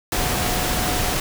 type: tone in noise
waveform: sine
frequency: 727 Hz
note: F#5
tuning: 31 cents flat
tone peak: -29 dBFS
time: 0.13-1.13 s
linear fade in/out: 2 ms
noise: pink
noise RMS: -22 dBFS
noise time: 0.12-1.2 s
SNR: -10 dB
effects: none